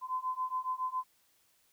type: beating tone pair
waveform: sine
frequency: 1020 / 1027.2 Hz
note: C6 / C6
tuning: -44 / -32 cents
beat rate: 7.2 Hz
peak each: -36 / -35 dBFS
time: 0.01-1.04 s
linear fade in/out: 50 ms
effects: white hiss -70 dBFS RMS until 1.72 s